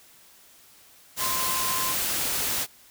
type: tone in noise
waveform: sine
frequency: 1040 Hz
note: C6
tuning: 11 cents flat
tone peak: -30 dBFS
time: 1.18-1.95 s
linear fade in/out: 50 ms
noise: white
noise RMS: -27 dBFS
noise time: 1.16-2.67 s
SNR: -6 dB
effects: white hiss -54 dBFS RMS until 2.9 s